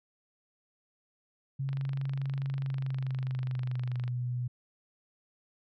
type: tone with pitch glide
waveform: sine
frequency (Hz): 136.1 to 123.37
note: C#3 to B2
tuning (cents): -31 to -1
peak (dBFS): -30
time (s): 1.59-4.48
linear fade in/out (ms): 10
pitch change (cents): -170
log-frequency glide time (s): 2.56-4.04
type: click train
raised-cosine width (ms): 0.3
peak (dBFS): -30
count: 60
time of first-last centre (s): 1.69-4.079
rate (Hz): 24.7
effects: none